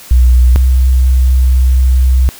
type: tone pair in turn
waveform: sine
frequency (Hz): 61.74 / 63.98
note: B1 / C2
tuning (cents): 0 / -38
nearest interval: minor second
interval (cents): 62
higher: second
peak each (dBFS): -3 / -5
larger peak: first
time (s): 0.11-0.56 / 0.56-2.29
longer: second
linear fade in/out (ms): 0
effects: white hiss -34 dBFS RMS until 2.39 s